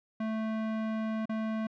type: tone with dropouts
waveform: square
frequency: 220 Hz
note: A3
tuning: in tune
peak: -31 dBFS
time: 0.2-1.67 s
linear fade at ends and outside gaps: 5 ms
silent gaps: 1.256-1.293 s
effects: low-pass 2000 Hz 12 dB/octave